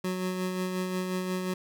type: tone with tremolo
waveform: 25% pulse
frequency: 184.2 Hz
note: F#3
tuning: 7 cents flat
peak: -24 dBFS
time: 0.04-1.54 s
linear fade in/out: 5 ms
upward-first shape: sine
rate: 5.6 Hz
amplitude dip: 35%
effects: none